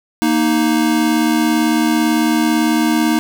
square tone pair together, 233.1 / 311.1 Hz, A#3 / D#4, 0 / 0 cents, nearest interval perfect fourth, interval 500 cents, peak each -17 / -15 dBFS, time 0.22-3.19 s, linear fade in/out 0 ms, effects none

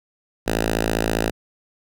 5% pulse tone with notch filter, 55 Hz, A1, in tune, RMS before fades -22 dBFS, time 0.46-1.31 s, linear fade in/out 20 ms, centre 130 Hz, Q 1.6, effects none

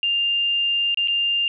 sine tone with dropouts, 2799 Hz, F7, 3 cents sharp, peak -18 dBFS, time 0.03-1.48 s, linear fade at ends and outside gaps 1 ms, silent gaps 0.945-0.973 / 1.075-1.082 s, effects none

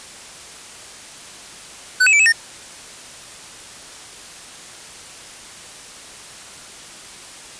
square tone with pitch steps, 1505 / 2581 / 2318 / 2585 / 1829 Hz, F#6 / E7 / D7 / E7 / A#6, +29 / -37 / -23 / -34 / -33 cents, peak -11 dBFS, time 2-2.325 s, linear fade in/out 10 ms, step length 65 ms, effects white hiss -38 dBFS RMS until 7.59 s + resampled to 22050 Hz

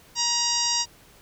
harmonic tone, 948 Hz, A#5, 29 cents sharp, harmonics 1 / 2 / 3 / 4 / 5 / 6 / 7 / 8, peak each -31 / -38 / -33 / -33 / -26 / -26 / -33 / -33 dBFS, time 0.15-0.86 s, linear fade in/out 50 ms, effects pink hiss -53 dBFS RMS until 1.21 s

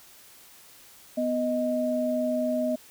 sine tone pair together, 248.5 / 624 Hz, B3 / D#5, +11 / +5 cents, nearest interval octave + major third, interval 1594 cents, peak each -27 / -26 dBFS, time 1.17-2.76 s, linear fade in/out 10 ms, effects white hiss -52 dBFS RMS until 2.9 s

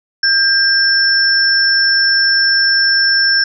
sine tone pair together, 1598 / 5375 Hz, G6 / E8, +33 / +33 cents, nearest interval octave + major sixth, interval 2100 cents, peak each -12 dBFS, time 0.23-3.44 s, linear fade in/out 5 ms, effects none

